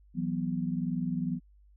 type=chord; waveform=sine; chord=E suspended second; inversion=none; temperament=equal; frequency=164.81 / 185 / 246.9 Hz; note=E3 / F#3 / B3; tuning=0 / 0 / 0 cents; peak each=-33 dBFS; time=0.14-1.4 s; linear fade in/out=50 ms; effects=added 50 Hz sine -56 dBFS peak until 1.76 s